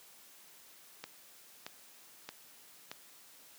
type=click train; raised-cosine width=0.2 ms; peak=-24 dBFS; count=4; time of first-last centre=1.04-2.915 s; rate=1.6 Hz; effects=white hiss -58 dBFS RMS until 3.58 s + high-pass 150 Hz 12 dB/octave